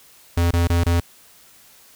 square tone bursts, 85.7 Hz, F2, 32 cents flat, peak -16 dBFS, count 4, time 0.37-1.002 s, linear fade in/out 5 ms, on 140 ms, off 24 ms, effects white hiss -50 dBFS RMS until 1.95 s

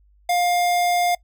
square tone, 706 Hz, F5, 19 cents sharp, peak -18 dBFS, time 0.29-1.15 s, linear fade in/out 5 ms, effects noise-tail reverb RT60 0.1 s tail -22 dB re dry + added 50 Hz sine -53 dBFS peak until 1.23 s

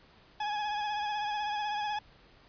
40% pulse tone with vibrato, 837 Hz, G#5, 13 cents sharp, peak -30 dBFS, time 0.4-1.99 s, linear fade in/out 5 ms, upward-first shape triangle, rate 16 Hz, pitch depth 40 cents each way, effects pink hiss -59 dBFS RMS until 2.48 s + resampled to 11025 Hz

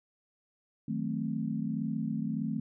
sine chord, D# diminished seventh, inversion none, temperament equal with one note detuned, 158.28 / 185 / 220 / 261.6 Hz, D#3 / F#3 / A3 / C4, +30 / 0 / 0 / 0 cents, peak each -36 / -39 / -33 / -37 dBFS, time 0.88-2.6 s, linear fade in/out 5 ms, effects none

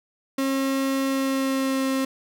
35% pulse tone with pitch glide, 269.9 to 266.3 Hz, C#4 to C4, -46 to +31 cents, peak -20 dBFS, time 0.38-2.05 s, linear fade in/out 5 ms, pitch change -23 cents, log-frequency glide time 1.03-1.86 s, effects none

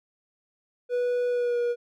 triangle tone with pitch glide, 490.1 to 479.5 Hz, B4 to A#4, -13 to +49 cents, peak -21 dBFS, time 0.89-1.76 s, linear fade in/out 50 ms, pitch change -38 cents, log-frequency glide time 1.29-1.58 s, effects none

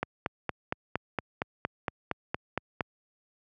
click train, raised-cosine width 0.5 ms, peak -13 dBFS, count 13, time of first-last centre 0.03-2.808 s, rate 4.32 Hz, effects high-pass 80 Hz 12 dB/octave

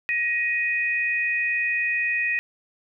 sine tone pair together, 1890.7 / 2489 Hz, A#6 / D#7, +24 / 0 cents, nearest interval perfect fourth, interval 476 cents, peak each -24 dBFS, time 0.09-2.39 s, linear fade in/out 0 ms, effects none

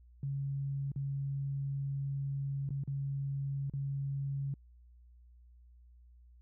sine tone with dropouts, 138.59 Hz, C#3, in tune, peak -33 dBFS, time 0.23-4.54 s, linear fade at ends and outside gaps 2 ms, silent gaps 0.918-0.96 / 2.691-2.705 / 2.837-2.876 / 3.698-3.736 s, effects added 60 Hz sine -56 dBFS peak until 6.41 s

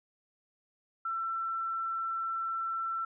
sine tone, 1342 Hz, E6, 31 cents sharp, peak -31 dBFS, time 1.05-3.05 s, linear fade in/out 5 ms, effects none

